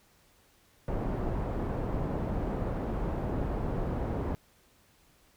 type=low-pass noise; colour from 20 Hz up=pink; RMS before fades=-32 dBFS; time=0.88-4.35 s; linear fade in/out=0 ms; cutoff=710 Hz; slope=12 dB/octave; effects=pink hiss -64 dBFS RMS until 5.36 s